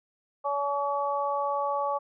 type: harmonic tone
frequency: 283.8 Hz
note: C#4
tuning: 41 cents sharp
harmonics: 2 / 3 / 4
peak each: -30 / -30 / -30 dBFS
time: 0.44-1.99 s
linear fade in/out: 20 ms
effects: none